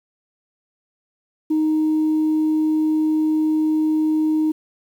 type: tone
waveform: sine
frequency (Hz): 311.1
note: D#4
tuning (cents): 0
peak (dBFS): -14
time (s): 1.5-4.52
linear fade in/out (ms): 10
effects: tanh soft clip ceiling -13 dBFS + 8-bit